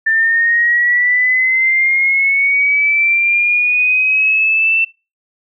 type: linear sweep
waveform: sine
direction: up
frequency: 1779 to 2678 Hz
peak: -10 dBFS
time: 0.06-4.85 s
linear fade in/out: 10 ms
effects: noise-tail reverb RT60 0.3 s tail -25 dB re dry